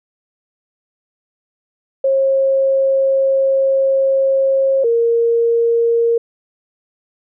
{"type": "tone pair in turn", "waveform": "sine", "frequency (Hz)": [539, 465.1], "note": ["C#5", "A#4"], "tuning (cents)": [-49, -4], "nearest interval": "minor third", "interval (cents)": 255, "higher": "first", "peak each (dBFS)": -11, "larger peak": "neither", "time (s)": [[2.04, 4.84], [4.84, 6.18]], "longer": "first", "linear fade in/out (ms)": 5, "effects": []}